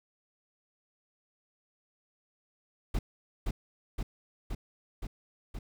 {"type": "noise with echo", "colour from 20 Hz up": "brown", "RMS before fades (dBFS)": -29, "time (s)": [2.94, 2.99], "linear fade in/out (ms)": 5, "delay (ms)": 520, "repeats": 5, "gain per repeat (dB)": -2, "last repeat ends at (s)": 5.59, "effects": []}